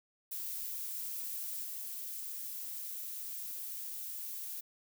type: noise with level steps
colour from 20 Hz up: violet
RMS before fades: -40 / -42 dBFS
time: 0.31-4.61 s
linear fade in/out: 10 ms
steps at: 1.63 s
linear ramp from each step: 20 ms
effects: none